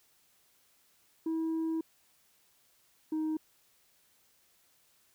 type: tone pair in turn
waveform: sine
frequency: 323.5 / 313 Hz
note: E4 / D#4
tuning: -32 / +10 cents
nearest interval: minor second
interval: 58 cents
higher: first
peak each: -27 dBFS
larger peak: neither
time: 1.26-1.81 / 3.12-3.37 s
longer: first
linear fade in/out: 5 ms
effects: tanh soft clip ceiling -29 dBFS + white hiss -68 dBFS RMS until 5.14 s